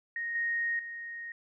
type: tone with level steps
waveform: sine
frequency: 1864.7 Hz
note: A#6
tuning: in tune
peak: -32 / -28 / -38 dBFS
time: 0.16-1.32 s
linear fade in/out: 2 ms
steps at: 0.35 / 0.79 s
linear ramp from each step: 2 ms
effects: none